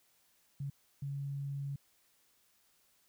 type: tone bursts at uneven times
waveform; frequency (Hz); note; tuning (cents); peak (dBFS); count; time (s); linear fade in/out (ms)
sine; 140; C#3; +18; -36; 2; 0.6-0.7 / 1.02-1.76; 5
effects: white hiss -71 dBFS RMS until 3.08 s